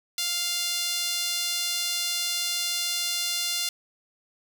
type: tone with high-pass filter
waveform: sawtooth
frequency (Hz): 698.5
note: F5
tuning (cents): 0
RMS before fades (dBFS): -28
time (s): 0.18-3.69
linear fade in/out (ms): 2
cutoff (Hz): 3800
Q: 1.4
effects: none